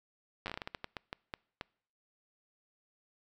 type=slowing click train; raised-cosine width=0.3 ms; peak=-22 dBFS; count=15; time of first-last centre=0.46-1.611 s; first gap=9 ms; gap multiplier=1.3; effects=noise-tail reverb RT60 0.6 s tail -26 dB re dry